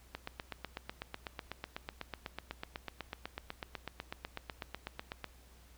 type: click train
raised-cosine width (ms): 0.3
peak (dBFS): -23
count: 42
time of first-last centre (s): 0.15-5.243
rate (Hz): 8.05
effects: added 61 Hz sine -58 dBFS peak until 5.77 s + pink hiss -63 dBFS RMS until 5.77 s